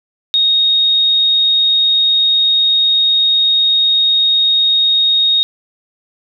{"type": "tone", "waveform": "sine", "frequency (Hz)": 3732, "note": "A#7", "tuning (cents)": 1, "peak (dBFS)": -9, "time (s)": [0.34, 5.43], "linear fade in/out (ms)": 0, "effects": []}